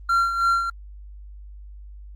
triangle tone with tremolo, 1373 Hz, F6, 30 cents flat, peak -14 dBFS, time 0.09-0.7 s, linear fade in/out 5 ms, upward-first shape sine, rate 3.1 Hz, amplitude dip 60%, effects added 50 Hz sine -38 dBFS peak until 2.15 s + Opus 24 kbps

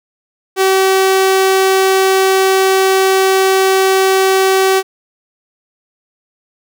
sawtooth tone, 382.1 Hz, G4, 44 cents flat, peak -5 dBFS, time 0.56-4.83 s, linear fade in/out 50 ms, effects none

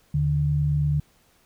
sine tone pair together, 77.78 / 146.83 Hz, D#2 / D3, 0 / 0 cents, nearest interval major seventh, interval 1100 cents, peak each -27 / -20 dBFS, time 0.14-1 s, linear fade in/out 5 ms, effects pink hiss -61 dBFS RMS until 1.45 s

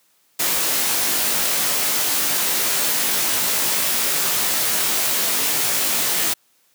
white noise with comb filter, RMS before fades -20 dBFS, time 0.39-6.34 s, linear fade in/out 10 ms, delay 18 ms, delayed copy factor +0.7, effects white hiss -61 dBFS RMS until 6.74 s + high-pass 150 Hz 12 dB/octave

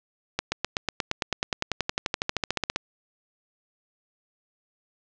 accelerating click train, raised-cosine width 0.2 ms, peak -7 dBFS, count 27, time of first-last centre 0.39-2.76 s, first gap 130 ms, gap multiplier 0.97, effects low-pass 7000 Hz 12 dB/octave

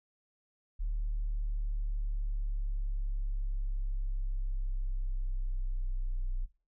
sine exponential sweep, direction down, 37.54 to 30.87 Hz, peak -29 dBFS, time 0.79-6.46 s, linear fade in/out 20 ms, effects noise-tail reverb RT60 0.3 s tail -17 dB re dry + tanh soft clip ceiling -27 dBFS

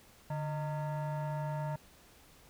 sine tone with frequency modulation, 147.1 Hz, D3, 3 cents sharp, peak -31 dBFS, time 0.3-1.76 s, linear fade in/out 5 ms, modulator 767 Hz, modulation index 0.83, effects tanh soft clip ceiling -32 dBFS + pink hiss -60 dBFS RMS until 2.49 s

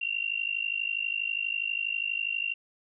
sine tone with amplitude modulation, 2758 Hz, F7, 22 cents flat, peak -24 dBFS, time 0.01-2.54 s, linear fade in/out 10 ms, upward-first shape sine, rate 52.3 Hz, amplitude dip 90%, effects none

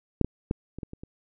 clicks, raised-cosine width 3 ms, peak -8 / -14 / -12 / -24 / -21 / -26 / -27 dBFS, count 7, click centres 0.213 / 0.246 / 0.511 / 0.786 / 0.832 / 0.934 / 1.035 s, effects none

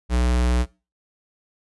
square tone, 61 Hz, B1, 21 cents flat, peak -18 dBFS, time 0.09-0.66 s, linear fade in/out 50 ms, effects noise-tail reverb RT60 0.3 s tail -21 dB re dry + resampled to 24000 Hz

